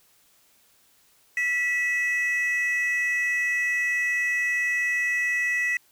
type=tone pair together; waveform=triangle; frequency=1958.7 / 2569 Hz; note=B6 / E7; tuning=-15 / -45 cents; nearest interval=perfect fourth; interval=470 cents; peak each=-20 / -28 dBFS; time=1.37-5.77 s; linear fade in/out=2 ms; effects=tanh soft clip ceiling -17 dBFS + white hiss -61 dBFS RMS until 5.91 s